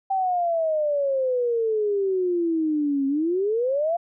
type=exponential two-way sweep; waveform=sine; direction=down then up; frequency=782 to 270 to 702 Hz; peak=-20 dBFS; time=0.1-3.97 s; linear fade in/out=10 ms; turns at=3.07 s; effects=none